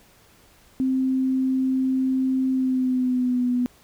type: tone with pitch glide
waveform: sine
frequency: 261.6 to 246.9 Hz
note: C4 to B3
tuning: 0 to 0 cents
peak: -19 dBFS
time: 0.8-3.66 s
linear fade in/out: 0 ms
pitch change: -100 cents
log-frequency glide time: 2.51-3.48 s
effects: pink hiss -55 dBFS RMS until 3.83 s